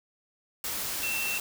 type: tone in noise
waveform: sine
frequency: 2694 Hz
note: E7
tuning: 37 cents sharp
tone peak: -30 dBFS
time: 1.03-1.38 s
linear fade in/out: 2 ms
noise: white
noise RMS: -33 dBFS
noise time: 0.64-1.4 s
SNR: 0 dB
effects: none